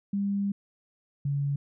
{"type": "tone pair in turn", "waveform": "sine", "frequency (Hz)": [200, 141.42], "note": ["G3", "C#3"], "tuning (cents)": [35, 35], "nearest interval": "tritone", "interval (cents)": 600, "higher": "first", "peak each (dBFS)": -25, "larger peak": "neither", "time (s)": [[0.13, 0.52], [1.25, 1.56]], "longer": "first", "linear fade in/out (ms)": 5, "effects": []}